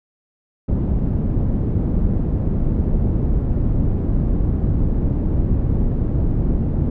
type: low-pass noise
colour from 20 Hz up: pink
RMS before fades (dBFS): -18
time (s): 0.68-6.9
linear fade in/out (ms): 5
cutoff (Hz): 240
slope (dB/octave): 12
effects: none